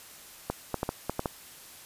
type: clicks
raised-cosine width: 1 ms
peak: -14 dBFS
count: 7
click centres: 0.5 / 0.743 / 0.831 / 0.891 / 1.096 / 1.194 / 1.258 s
effects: white hiss -49 dBFS RMS until 1.85 s + resampled to 32000 Hz